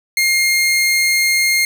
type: tone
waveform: sawtooth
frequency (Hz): 2127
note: C7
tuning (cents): +28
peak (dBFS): -9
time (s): 0.17-1.65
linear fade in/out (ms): 2
effects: none